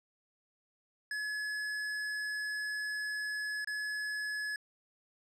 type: tone with dropouts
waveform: square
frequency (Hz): 1701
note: G#6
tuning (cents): +41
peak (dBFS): -35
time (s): 1.11-4.56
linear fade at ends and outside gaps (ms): 2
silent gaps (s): 3.646-3.673
effects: low-pass 8000 Hz 12 dB/octave